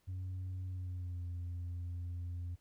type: tone with pitch glide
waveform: sine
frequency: 92.5 to 87.56 Hz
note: F#2 to F2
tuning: 0 to +5 cents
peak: -36 dBFS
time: 0.07-2.56 s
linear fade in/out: 20 ms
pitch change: -95 cents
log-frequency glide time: 0.67-1.27 s
effects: tanh soft clip ceiling -37 dBFS + pink hiss -75 dBFS RMS until 2.6 s